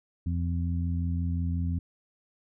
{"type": "harmonic tone", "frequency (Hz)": 85.6, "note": "F2", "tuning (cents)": -34, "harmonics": [1, 2, 3], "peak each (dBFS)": [-27, -33, -37], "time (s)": [0.26, 1.79], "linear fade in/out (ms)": 5, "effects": []}